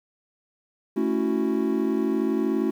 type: chord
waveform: triangle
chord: F# minor seventh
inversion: first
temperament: equal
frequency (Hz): 220 / 277.2 / 329.6 / 370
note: A3 / C#4 / E4 / F#4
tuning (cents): 0 / 0 / 0 / 0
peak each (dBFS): -25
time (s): 0.96-2.71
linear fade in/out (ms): 10
effects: 9-bit